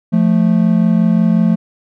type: tone pair together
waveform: triangle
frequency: 174.44 / 220 Hz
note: F3 / A3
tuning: -2 / 0 cents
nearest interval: major third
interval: 402 cents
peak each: -10 dBFS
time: 0.12-1.56 s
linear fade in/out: 20 ms
effects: none